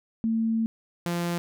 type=tone pair in turn; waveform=sine / sawtooth; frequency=225.1 / 172.61 Hz; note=A3 / F3; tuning=+40 / -20 cents; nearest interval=perfect fourth; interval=460 cents; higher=first; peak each=-22 dBFS; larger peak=neither; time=0.24-0.66 / 1.06-1.38 s; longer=first; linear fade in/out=0 ms; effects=none